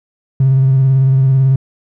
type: tone with vibrato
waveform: triangle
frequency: 133.3 Hz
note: C3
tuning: 33 cents sharp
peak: -4 dBFS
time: 0.4-1.56 s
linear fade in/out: 5 ms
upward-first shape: square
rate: 18 Hz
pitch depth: 28 cents each way
effects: tanh soft clip ceiling -4 dBFS